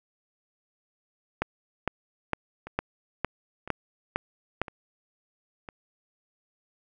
two click trains, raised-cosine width 0.5 ms, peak -24 / -10 dBFS, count 4 / 8, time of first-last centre 2.67-5.688 / 1.42-4.616 s, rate 0.994 / 2.19 Hz, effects none

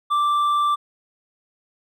sine tone with hard clipping, 1174 Hz, D6, 1 cent flat, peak -18 dBFS, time 0.1-0.76 s, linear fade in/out 20 ms, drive 4 dB, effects none

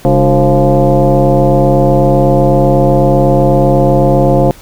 sine tone with frequency modulation, 200 Hz, G3, 35 cents sharp, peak -5 dBFS, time 0.05-4.51 s, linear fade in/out 0 ms, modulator 166 Hz, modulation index 3.1, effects pink hiss -38 dBFS RMS until 4.61 s

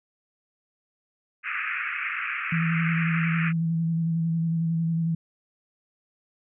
white band-pass noise, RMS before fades -30 dBFS, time 1.43-3.53 s, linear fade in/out 50 ms, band 1200 to 2600 Hz, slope 96 dB/octave
sine tone with vibrato, 164.81 Hz, E3, in tune, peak -22 dBFS, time 2.52-5.15 s, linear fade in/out 5 ms, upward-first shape square, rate 11 Hz, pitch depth 19 cents each way
effects none

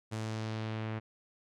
sawtooth tone with low-pass filter sweep, 110 Hz, A2, in tune, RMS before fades -37 dBFS, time 0.11-1 s, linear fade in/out 20 ms, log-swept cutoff 8900 to 2200 Hz, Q 1.2, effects none

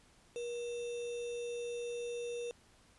sine tone with sample-and-hold, 476.9 Hz, A#4, 39 cents sharp, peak -37 dBFS, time 0.36-2.51 s, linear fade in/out 0 ms, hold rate 3150 Hz, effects pink hiss -65 dBFS RMS until 2.98 s + resampled to 24000 Hz

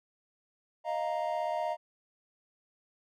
triangle chord, Eb suspended second, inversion none, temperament equal, 622.3 / 698.5 / 932.3 Hz, Eb5 / F5 / Bb5, 0 / 0 / 0 cents, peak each -32 / -32 / -34 dBFS, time 0.84-1.77 s, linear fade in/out 50 ms, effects none

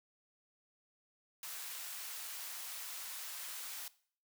white high-pass noise, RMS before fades -45 dBFS, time 1.43-3.88 s, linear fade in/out 2 ms, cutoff 840 Hz, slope 12 dB/octave, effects noise-tail reverb RT60 0.5 s tail -19 dB re dry

